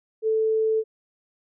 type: tone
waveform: sine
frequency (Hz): 440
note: A4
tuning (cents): 0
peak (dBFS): -19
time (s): 0.22-0.84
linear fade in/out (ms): 50
effects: none